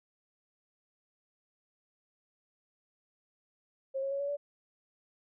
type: tone with pitch steps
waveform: sine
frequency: 537 / 546.4 / 555.9 / 565.7 / 575.5 Hz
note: C5 / C#5 / C#5 / C#5 / D5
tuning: +45 / -25 / +5 / +35 / -35 cents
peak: -31 dBFS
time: 3.94-4.37 s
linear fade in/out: 20 ms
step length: 86 ms
effects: none

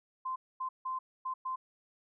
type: tone bursts at uneven times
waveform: sine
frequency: 1038 Hz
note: C6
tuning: 14 cents flat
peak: -33 dBFS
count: 5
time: 0.25-0.36 / 0.6-0.69 / 0.85-0.99 / 1.25-1.34 / 1.45-1.56 s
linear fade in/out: 10 ms
effects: none

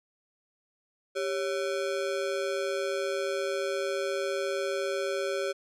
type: ring-modulated tone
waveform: square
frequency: 474.2 Hz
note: A#4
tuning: 30 cents sharp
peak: -26 dBFS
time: 1.15-5.53 s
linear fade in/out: 20 ms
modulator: 79.8 Hz
effects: low-pass 8000 Hz 12 dB/octave

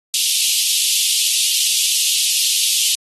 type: high-pass noise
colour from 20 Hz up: pink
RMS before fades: -17 dBFS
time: 0.14-2.95 s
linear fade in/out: 0 ms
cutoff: 2800 Hz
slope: 48 dB/octave
effects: AAC 32 kbps

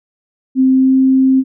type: tone with pitch glide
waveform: sine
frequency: 261.6 to 263.6 Hz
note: C4 to C4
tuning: 0 to +13 cents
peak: -7 dBFS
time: 0.55-1.44 s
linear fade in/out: 50 ms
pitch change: +13 cents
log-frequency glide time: 0.72-0.95 s
effects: none

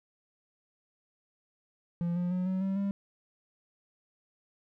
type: tone with pitch steps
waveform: triangle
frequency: 171.9 / 176.94 / 182.12 / 187.46 / 192.95 / 198.61 Hz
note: F3 / F3 / F#3 / F#3 / G3 / G3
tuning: -27 / +23 / -27 / +23 / -27 / +23 cents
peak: -26 dBFS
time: 2.01-2.91 s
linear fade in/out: 0 ms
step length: 150 ms
effects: none

